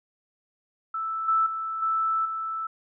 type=tone with level steps; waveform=sine; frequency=1318.5 Hz; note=E6; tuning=in tune; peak=-27 / -19 / -28 / -22 / -28 dBFS; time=0.94-2.67 s; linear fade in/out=5 ms; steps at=1.28 / 1.46 / 1.82 / 2.25 s; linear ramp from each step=5 ms; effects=none